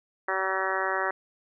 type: harmonic tone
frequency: 190.3 Hz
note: F#3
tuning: 49 cents sharp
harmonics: 2 / 3 / 4 / 5 / 6 / 7 / 8 / 9 / 10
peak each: -34 / -34 / -34 / -34 / -34 / -34 / -34 / -34 / -34 dBFS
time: 0.28-1.11 s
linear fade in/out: 5 ms
effects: none